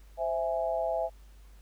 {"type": "chord", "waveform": "sine", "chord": "C augmented", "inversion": "none", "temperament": "equal with one note detuned", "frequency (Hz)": [521.7, 659.3, 830.6], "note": ["C5", "E5", "G#5"], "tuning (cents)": [-5, 0, 0], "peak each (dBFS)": [-34, -29, -35], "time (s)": [0.17, 1.1], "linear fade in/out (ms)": 50, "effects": ["added 50 Hz sine -50 dBFS peak until 1.61 s", "pink hiss -64 dBFS RMS until 1.61 s"]}